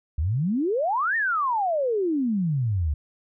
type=exponential two-way sweep; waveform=sine; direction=up then down; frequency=69.3 to 1872 to 69.3 Hz; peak=-21 dBFS; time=0.18-2.94 s; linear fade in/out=5 ms; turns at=1.16 s; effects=none